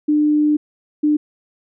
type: tone bursts at uneven times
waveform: sine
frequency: 299.6 Hz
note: D4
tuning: 35 cents sharp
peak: -12 dBFS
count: 2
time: 0.08-0.57 / 1.03-1.17 s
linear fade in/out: 10 ms
effects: none